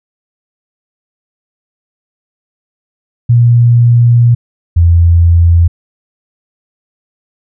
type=tone pair in turn; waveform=sine; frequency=119.2 / 84.95 Hz; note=A#2 / F2; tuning=+39 / -47 cents; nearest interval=tritone; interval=586 cents; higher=first; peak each=-3 dBFS; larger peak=neither; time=3.29-4.35 / 4.76-5.68 s; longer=first; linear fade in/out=10 ms; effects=none